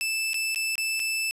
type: tone with dropouts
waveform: sawtooth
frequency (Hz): 2637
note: E7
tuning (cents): 0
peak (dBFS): -22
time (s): 0.01-1.31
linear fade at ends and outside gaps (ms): 0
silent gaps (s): 0.333-0.343 / 0.547-0.559 / 0.755-0.78 / 0.995-1
effects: resampled to 32000 Hz + 9-bit